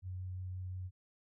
sine tone with vibrato, 92.1 Hz, F#2, 7 cents flat, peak -39 dBFS, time 0.02-0.91 s, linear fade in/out 50 ms, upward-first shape triangle, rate 5.7 Hz, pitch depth 10 cents each way, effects none

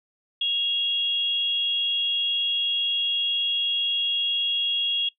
sine tone pair together, 2795 / 3314 Hz, F7 / G#7, +1 / -4 cents, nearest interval minor third, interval 295 cents, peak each -29 / -22 dBFS, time 0.41-5.09 s, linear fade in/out 5 ms, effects noise-tail reverb RT60 0.1 s tail -20 dB re dry

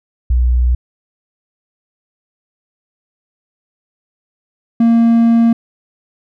sine / triangle tone pair in turn, 61.2 / 231.1 Hz, B1 / A#3, -15 / -15 cents, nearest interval octave + major seventh, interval 2300 cents, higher second, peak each -9 / -5 dBFS, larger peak second, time 0.3-0.75 / 4.8-5.53 s, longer second, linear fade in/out 5 ms, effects none

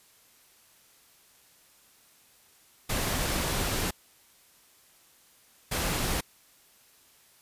pink noise bursts at uneven times, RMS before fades -29 dBFS, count 2, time 2.89-3.91 / 5.71-6.21 s, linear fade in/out 10 ms, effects white hiss -60 dBFS RMS until 7.41 s + resampled to 32000 Hz

